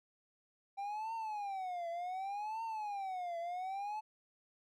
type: tone with vibrato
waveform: triangle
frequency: 784 Hz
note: G5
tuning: in tune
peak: -36 dBFS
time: 0.77-4.01 s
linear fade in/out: 20 ms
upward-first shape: triangle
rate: 0.67 Hz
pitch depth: 270 cents each way
effects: none